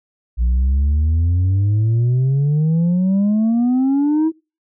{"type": "exponential sweep", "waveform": "sine", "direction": "up", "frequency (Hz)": [57.6, 326.1], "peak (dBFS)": -10, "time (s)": [0.37, 4.32], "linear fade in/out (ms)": 50, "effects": ["noise-tail reverb RT60 0.3 s tail -24 dB re dry", "tanh soft clip ceiling -12 dBFS"]}